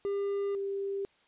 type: tone pair in turn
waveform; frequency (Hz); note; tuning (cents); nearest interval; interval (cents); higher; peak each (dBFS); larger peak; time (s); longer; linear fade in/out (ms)
triangle / sine; 400 / 395.2; G4 / G4; +35 / +14; unison; 21; first; -27 / -31; first; 0.05-0.55 / 0.55-1.05; neither; 0
effects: white hiss -66 dBFS RMS until 1.27 s + resampled to 8000 Hz